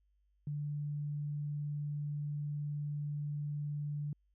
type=tone; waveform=sine; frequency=146.83 Hz; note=D3; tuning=in tune; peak=-35 dBFS; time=0.47-4.13 s; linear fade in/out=2 ms; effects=added 50 Hz sine -70 dBFS peak until 4.34 s